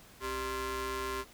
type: ring-modulated tone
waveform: sawtooth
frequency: 329.6 Hz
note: E4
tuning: in tune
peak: -27 dBFS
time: 0.2-1.25 s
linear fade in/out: 50 ms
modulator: 722 Hz
effects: pink hiss -56 dBFS RMS until 1.33 s